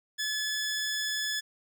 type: tone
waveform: 15% pulse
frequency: 1717 Hz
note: A6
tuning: 43 cents flat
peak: -23 dBFS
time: 0.18-1.41 s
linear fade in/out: 20 ms
effects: none